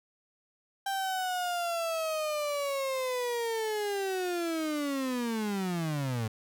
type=linear sweep; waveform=35% pulse; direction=down; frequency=789 to 106.7 Hz; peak=-28 dBFS; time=0.86-6.28 s; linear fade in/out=5 ms; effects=none